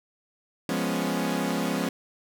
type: chord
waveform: sawtooth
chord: C# dominant seventh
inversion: first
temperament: equal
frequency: 174.61 / 207.7 / 246.9 / 277.2 Hz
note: E#3 / G#3 / B3 / C#4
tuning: 0 / 0 / 0 / 0 cents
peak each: -27 dBFS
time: 0.69-1.89 s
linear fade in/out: 2 ms
effects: none